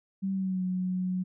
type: tone with pitch glide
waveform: sine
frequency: 192.9 to 183.76 Hz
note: G3 to F#3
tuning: -28 to -12 cents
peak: -27 dBFS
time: 0.22-1.24 s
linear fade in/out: 20 ms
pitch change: -84 cents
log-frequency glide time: 0.33-0.63 s
effects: none